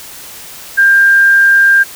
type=tone; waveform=sine; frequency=1595 Hz; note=G6; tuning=30 cents sharp; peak=-4 dBFS; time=0.77-1.84 s; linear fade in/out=20 ms; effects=white hiss -31 dBFS RMS until 1.95 s